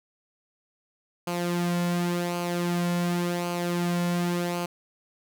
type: tone with flanger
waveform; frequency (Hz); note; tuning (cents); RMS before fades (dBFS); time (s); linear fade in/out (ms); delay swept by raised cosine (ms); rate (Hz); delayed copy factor
sawtooth; 174.61; F3; 0; -27; 1.27-4.66; 5; 0.54 to 2.54; 0.9; -0.55
effects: none